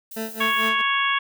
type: noise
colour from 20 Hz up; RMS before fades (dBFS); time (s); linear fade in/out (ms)
violet; -38; 0.11-0.69; 5
type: tone with tremolo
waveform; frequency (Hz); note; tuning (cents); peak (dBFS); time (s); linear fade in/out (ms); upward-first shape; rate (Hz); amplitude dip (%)
20% pulse; 221.8; A3; +14; -21; 0.16-0.82; 10; sine; 4.5; 90
type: harmonic tone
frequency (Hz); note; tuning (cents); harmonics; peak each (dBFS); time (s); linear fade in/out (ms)
554.4; C#5; 0; 2 / 3 / 4 / 5 / 6; -23 / -25 / -26 / -27 / -28; 0.4-1.19; 10
effects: none